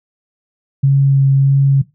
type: tone with vibrato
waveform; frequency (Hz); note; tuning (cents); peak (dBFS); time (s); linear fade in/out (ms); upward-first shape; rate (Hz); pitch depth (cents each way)
sine; 137.2; C#3; -17; -7; 0.83-1.82; 10; sine; 1.6; 11
effects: noise-tail reverb RT60 0.2 s tail -17 dB re dry